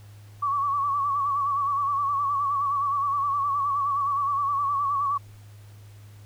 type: tone with vibrato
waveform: sine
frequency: 1130 Hz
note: C#6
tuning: 33 cents sharp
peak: -22 dBFS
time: 0.42-5.18 s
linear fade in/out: 10 ms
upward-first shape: sine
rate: 9.6 Hz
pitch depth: 59 cents each way
effects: added 103 Hz sine -44 dBFS peak until 6.25 s + pink hiss -57 dBFS RMS until 6.25 s